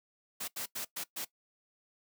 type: noise bursts at uneven times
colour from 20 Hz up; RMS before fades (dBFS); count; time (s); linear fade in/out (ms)
white; -38; 5; 0.4-0.48 / 0.56-0.66 / 0.75-0.85 / 0.96-1.04 / 1.16-1.25; 10
effects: noise-tail reverb RT60 0.1 s tail -19 dB re dry + high-pass 150 Hz 12 dB/octave